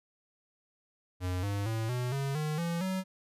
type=tone with pitch steps; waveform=square; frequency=90.9 / 100.86 / 111.91 / 124.17 / 137.78 / 152.87 / 169.63 / 188.21 Hz; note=F#2 / G2 / A2 / B2 / C#3 / D#3 / E3 / F#3; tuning=-30 / +50 / +30 / +10 / -10 / -30 / +50 / +30 cents; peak=-31 dBFS; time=1.2-3.04 s; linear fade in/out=50 ms; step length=230 ms; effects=resampled to 32000 Hz